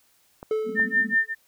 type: clicks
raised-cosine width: 1 ms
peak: -24 dBFS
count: 2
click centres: 0.429 / 0.797 s
type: tone with exponential decay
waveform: triangle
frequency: 434.9 Hz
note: A4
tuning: 20 cents flat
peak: -18 dBFS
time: 0.51-1.34 s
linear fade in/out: 2 ms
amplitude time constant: 180 ms
type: band-pass noise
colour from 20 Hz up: white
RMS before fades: -34 dBFS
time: 0.64-1.18 s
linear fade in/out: 50 ms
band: 200 to 250 Hz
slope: 96 dB/octave
type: tone with tremolo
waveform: sine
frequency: 1800 Hz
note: A6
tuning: 39 cents sharp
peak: -16 dBFS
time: 0.75-1.35 s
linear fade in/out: 50 ms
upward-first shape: sine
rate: 5.3 Hz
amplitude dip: 100%
effects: white hiss -63 dBFS RMS until 1.47 s